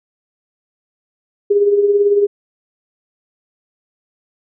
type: tone with tremolo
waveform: sine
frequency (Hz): 407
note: G#4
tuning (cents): -35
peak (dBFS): -7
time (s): 1.5-2.27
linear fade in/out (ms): 10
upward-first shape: triangle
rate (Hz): 18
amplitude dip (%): 60
effects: none